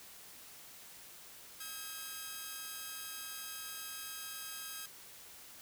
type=tone pair together; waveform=5% pulse; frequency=1281 / 1614 Hz; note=E6 / G#6; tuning=-50 / -50 cents; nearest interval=major third; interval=400 cents; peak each=-35 / -34 dBFS; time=1.6-4.86 s; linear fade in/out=5 ms; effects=white hiss -54 dBFS RMS until 5.61 s